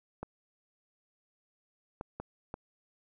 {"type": "clicks", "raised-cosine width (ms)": 1, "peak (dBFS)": -24, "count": 4, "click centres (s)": [0.23, 2.011, 2.2, 2.541], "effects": []}